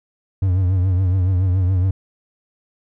triangle tone with vibrato, 92.5 Hz, F#2, in tune, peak -12 dBFS, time 0.42-1.91 s, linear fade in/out 5 ms, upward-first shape triangle, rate 7.1 Hz, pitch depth 91 cents each way, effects none

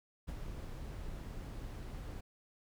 brown noise with ADSR envelope, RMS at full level -40 dBFS, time 0.27-2.21 s, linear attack 21 ms, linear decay 39 ms, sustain -4 dB, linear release 11 ms, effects none

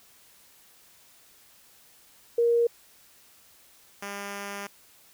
sine / 5% pulse tone pair in turn, 470 / 201 Hz, A#4 / G3, +14 / +44 cents, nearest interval octave + minor third, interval 1470 cents, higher first, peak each -19 / -23 dBFS, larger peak first, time 2.38-2.67 / 4.02-4.67 s, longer second, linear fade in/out 5 ms, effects white hiss -57 dBFS RMS until 5.13 s

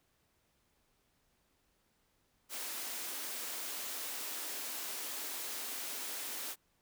white high-pass noise, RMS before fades -41 dBFS, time 2.49-6.56 s, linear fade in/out 50 ms, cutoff 230 Hz, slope 48 dB/octave, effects pink hiss -75 dBFS RMS until 6.81 s

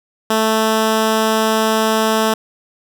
10% pulse tone, 220 Hz, A3, in tune, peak -5 dBFS, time 0.3-2.34 s, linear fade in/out 5 ms, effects none

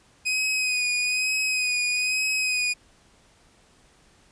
sawtooth tone with vibrato, 2501 Hz, D#7, 8 cents sharp, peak -19 dBFS, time 0.25-2.74 s, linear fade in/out 20 ms, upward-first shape sine, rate 1.1 Hz, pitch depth 32 cents each way, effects pink hiss -58 dBFS RMS until 4.31 s + resampled to 22050 Hz

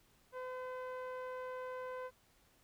sawtooth tone with low-pass filter, 509 Hz, C5, 48 cents flat, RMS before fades -44 dBFS, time 0.32-2.11 s, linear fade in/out 50 ms, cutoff 1400 Hz, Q 1.1, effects pink hiss -70 dBFS RMS until 2.63 s

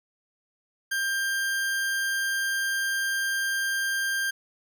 40% pulse tone, 1590 Hz, G6, 24 cents sharp, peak -24 dBFS, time 0.91-4.31 s, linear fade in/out 10 ms, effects none

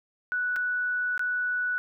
sine tone with dropouts, 1478 Hz, F#6, 2 cents flat, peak -25 dBFS, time 0.32-1.78 s, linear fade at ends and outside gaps 0 ms, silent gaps 0.56-0.564 / 1.178-1.194 s, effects none

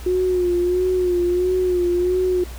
sine tone with vibrato, 360.2 Hz, F#4, 46 cents flat, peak -16 dBFS, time 0.06-2.44 s, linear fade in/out 5 ms, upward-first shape sine, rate 1.5 Hz, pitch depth 45 cents each way, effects added 60 Hz sine -31 dBFS peak until 2.58 s + pink hiss -41 dBFS RMS until 2.58 s

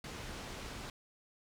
pink low-pass noise, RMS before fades -45 dBFS, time 0.04-0.9 s, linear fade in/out 2 ms, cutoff 6700 Hz, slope 12 dB/octave, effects none

